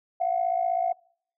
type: tone pair together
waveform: sine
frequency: 684.1 / 740 Hz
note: F5 / F#5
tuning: -36 / 0 cents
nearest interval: minor second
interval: 136 cents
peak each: -25 dBFS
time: 0.2-0.93 s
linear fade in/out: 10 ms
effects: noise-tail reverb RT60 0.6 s tail -25 dB re dry + tanh soft clip ceiling -15 dBFS